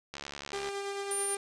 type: click train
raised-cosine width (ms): 0.2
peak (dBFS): -22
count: 40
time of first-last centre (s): 0.14-0.688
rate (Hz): 71.2
type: tone with tremolo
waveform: sawtooth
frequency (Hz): 398.6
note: G4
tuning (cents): +29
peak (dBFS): -29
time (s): 0.53-1.37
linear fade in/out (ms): 2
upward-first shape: triangle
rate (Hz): 9.1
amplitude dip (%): 35
type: tone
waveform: sine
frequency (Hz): 9220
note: D9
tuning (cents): -33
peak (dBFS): -30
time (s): 1.11-1.35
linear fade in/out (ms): 2
effects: resampled to 22050 Hz + 8-bit